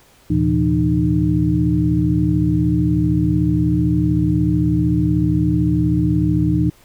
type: tone cluster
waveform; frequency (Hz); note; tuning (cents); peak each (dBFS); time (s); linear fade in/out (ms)
sine; 77.5 / 115.7 / 131.7 / 168.9 / 305.5; D#2 / A#2 / C3 / E3 / D#4; -6 / -13 / +12 / +42 / -32; -22 / -20 / -27 / -18 / -18; 0.3-6.7; 5
effects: pink hiss -51 dBFS RMS until 6.84 s